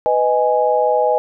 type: chord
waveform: sine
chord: G# minor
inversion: first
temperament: just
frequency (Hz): 498.4 / 623 / 830.6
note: B4 / D#5 / G#5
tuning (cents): +16 / +2 / 0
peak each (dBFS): -17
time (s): 0.06-1.18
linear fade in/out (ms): 0
effects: none